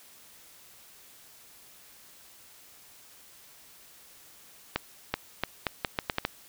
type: accelerating click train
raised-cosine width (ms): 0.3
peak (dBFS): -10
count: 9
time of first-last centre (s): 4.76-6.251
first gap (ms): 380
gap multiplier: 0.78
effects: white hiss -54 dBFS RMS until 6.48 s